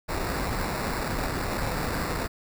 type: noise with sample-and-hold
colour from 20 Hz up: pink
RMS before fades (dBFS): -29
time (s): 0.08-2.28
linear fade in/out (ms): 20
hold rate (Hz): 3150
effects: none